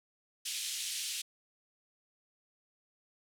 pink band-pass noise, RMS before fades -38 dBFS, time 0.45-1.22 s, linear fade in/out 10 ms, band 2800 to 11000 Hz, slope 24 dB/octave, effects none

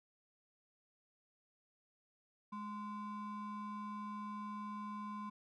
triangle ring-modulated tone, 622.3 Hz, D#5, in tune, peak -37 dBFS, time 2.52-5.3 s, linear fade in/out 10 ms, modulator 413 Hz, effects none

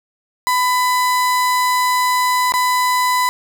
35% pulse tone with dropouts, 1000 Hz, B5, 21 cents sharp, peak -12 dBFS, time 0.47-3.29 s, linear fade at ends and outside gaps 0 ms, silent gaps 2.521-2.539 s, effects none

